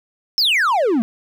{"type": "exponential sweep", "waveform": "triangle", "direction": "down", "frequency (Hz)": [5470, 211.6], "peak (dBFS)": -12, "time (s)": [0.38, 1.02], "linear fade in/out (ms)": 0, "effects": []}